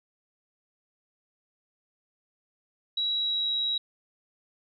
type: tone with pitch glide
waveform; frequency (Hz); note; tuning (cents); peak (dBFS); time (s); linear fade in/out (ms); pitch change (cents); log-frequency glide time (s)
sine; 3885 to 3860; B7 to B7; -29 to -40; -25; 2.97-3.78; 5; -11; 3.1-3.52
effects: none